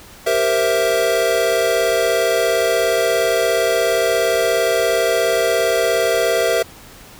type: chord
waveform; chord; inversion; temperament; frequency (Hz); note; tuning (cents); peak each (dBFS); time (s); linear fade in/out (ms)
square; C dominant seventh; second; equal; 392 / 466.2 / 523.3 / 659.3; G4 / Bb4 / C5 / E5; 0 / 0 / 0 / 0; -24 / -20 / -23 / -19; 0.26-6.63; 10
effects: pink hiss -41 dBFS RMS until 7.19 s